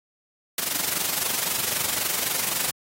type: noise with amplitude modulation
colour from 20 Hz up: white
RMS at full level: -23 dBFS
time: 0.58-2.71 s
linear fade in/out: 2 ms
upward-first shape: sine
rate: 23.8 Hz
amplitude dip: 65%
effects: high-pass 100 Hz 12 dB/octave + AAC 48 kbps

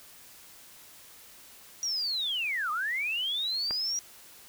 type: linear two-way sweep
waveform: sine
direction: down then up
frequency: 5780 to 1174.7 to 5780 Hz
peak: -28 dBFS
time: 1.83-3.99 s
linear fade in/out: 0 ms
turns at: 2.71 s
type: click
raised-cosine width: 0.5 ms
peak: -21 dBFS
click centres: 3.709 s
effects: white hiss -52 dBFS RMS until 4.48 s

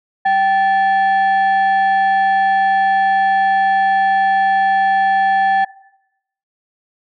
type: tone pair together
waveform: sine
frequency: 778 / 1746.6 Hz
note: G5 / A6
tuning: -13 / -13 cents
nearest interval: octave + major second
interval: 1400 cents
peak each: -10 / -17 dBFS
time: 0.25-5.65 s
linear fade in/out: 10 ms
effects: noise-tail reverb RT60 0.8 s tail -19 dB re dry + tanh soft clip ceiling -8 dBFS

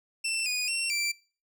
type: tone with pitch steps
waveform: 20% pulse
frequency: 2682 / 2471 / 2723 / 2345 Hz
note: E7 / D#7 / F7 / D7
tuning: +29 / -13 / -44 / -3 cents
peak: -22 dBFS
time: 0.24-1.12 s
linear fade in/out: 10 ms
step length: 220 ms
effects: noise-tail reverb RT60 0.4 s tail -23 dB re dry

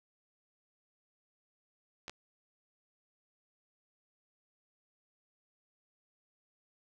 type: clicks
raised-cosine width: 0.2 ms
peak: -25 dBFS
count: 2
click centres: 2.081 / 2.096 s
effects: none

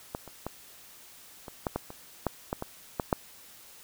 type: clicks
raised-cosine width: 1 ms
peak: -18 / -30 / -19 / -26 / -14 / -15 / -27 / -12 / -15 / -19 / -13 / -9 dBFS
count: 12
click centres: 0.149 / 0.277 / 0.466 / 1.482 / 1.668 / 1.76 / 1.904 / 2.267 / 2.529 / 2.624 / 2.998 / 3.128 s
effects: white hiss -52 dBFS RMS until 3.83 s

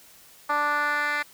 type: tone with band-pass filter sweep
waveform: 10% pulse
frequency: 293.7 Hz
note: D4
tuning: in tune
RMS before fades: -25 dBFS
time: 0.49-1.23 s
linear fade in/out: 10 ms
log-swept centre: 1100 to 2100 Hz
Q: 2.1
effects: white hiss -52 dBFS RMS until 1.33 s

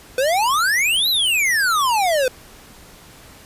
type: exponential two-way sweep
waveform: square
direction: up then down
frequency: 494.6 to 4127 to 494.6 Hz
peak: -16 dBFS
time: 0.18-2.28 s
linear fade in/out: 2 ms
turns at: 1.09 s
effects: pink hiss -44 dBFS RMS until 3.45 s + resampled to 32000 Hz

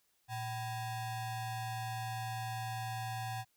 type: ring-modulated tone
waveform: square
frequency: 440 Hz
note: A4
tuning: in tune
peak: -35 dBFS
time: 0.28-3.45 s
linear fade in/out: 50 ms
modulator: 325 Hz
effects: white hiss -75 dBFS RMS until 3.56 s

